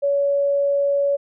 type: tone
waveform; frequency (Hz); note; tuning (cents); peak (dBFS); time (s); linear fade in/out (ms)
sine; 564; C#5; +30; -16; 0.02-1.17; 20
effects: none